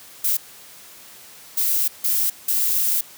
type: noise bursts at uneven times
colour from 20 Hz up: violet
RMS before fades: -20 dBFS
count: 4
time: 0.24-0.37 / 1.57-1.88 / 2.04-2.3 / 2.48-3.01 s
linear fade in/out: 5 ms
effects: white hiss -44 dBFS RMS until 3.17 s + high-pass 80 Hz 12 dB/octave